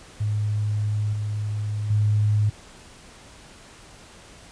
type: tone with level steps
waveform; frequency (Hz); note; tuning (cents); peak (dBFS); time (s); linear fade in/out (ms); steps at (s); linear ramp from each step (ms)
sine; 105.2; G#2; +23; -21 / -24 / -17; 0.2-2.5; 10; 1.13 / 1.9; 5
effects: pink hiss -47 dBFS RMS until 4.51 s + resampled to 22050 Hz

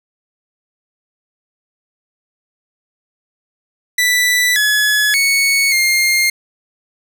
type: tone with pitch steps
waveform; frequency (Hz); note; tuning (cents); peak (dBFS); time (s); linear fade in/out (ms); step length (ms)
sawtooth; 1976 / 1699 / 2216 / 2120; B6 / G#6 / C#7 / C7; 0 / +39 / -1 / +22; -8; 3.98-6.3; 5; 580
effects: none

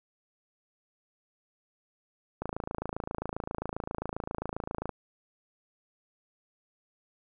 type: click train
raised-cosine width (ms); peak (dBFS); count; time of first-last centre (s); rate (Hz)
1; -19; 69; 2.42-4.893; 27.5
effects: none

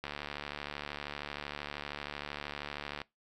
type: click train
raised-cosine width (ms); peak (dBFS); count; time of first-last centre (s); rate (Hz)
0.3; -22; 218; 0.04-3.017; 72.9
effects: noise-tail reverb RT60 0.2 s tail -22 dB re dry

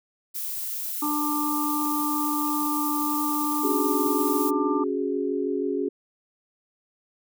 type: noise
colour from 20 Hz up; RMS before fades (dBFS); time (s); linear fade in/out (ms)
violet; -31; 0.34-4.51; 20
type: harmonic tone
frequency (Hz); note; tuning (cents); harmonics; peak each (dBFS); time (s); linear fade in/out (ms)
297.1; D4; +20; 1 / 3 / 4; -26 / -32 / -29; 1.02-4.84; 5
type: chord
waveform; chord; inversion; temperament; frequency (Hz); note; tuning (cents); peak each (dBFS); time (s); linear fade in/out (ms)
sine; C# suspended fourth; none; just; 277.2 / 369.6 / 415.8; C#4 / F#4 / G#4; 0 / -2 / +2; -28; 3.63-5.89; 10
effects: none

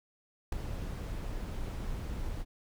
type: noise with ADSR envelope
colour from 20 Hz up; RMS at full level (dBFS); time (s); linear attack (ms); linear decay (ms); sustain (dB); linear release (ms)
brown; -25; 0.52-2.45; 6; 3; -12; 44
effects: none

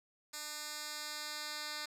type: tone with band-pass filter sweep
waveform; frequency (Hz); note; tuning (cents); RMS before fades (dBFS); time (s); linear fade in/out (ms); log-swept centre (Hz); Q
10% pulse; 300; D4; +37; -43; 0.33-1.86; 10; 6900 to 4300; 1.1
effects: none

